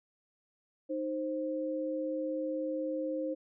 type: tone pair together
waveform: sine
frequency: 309.9 / 526 Hz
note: D#4 / C5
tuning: -7 / +9 cents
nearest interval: major sixth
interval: 916 cents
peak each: -35 / -34 dBFS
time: 0.89-3.35 s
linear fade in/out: 20 ms
effects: none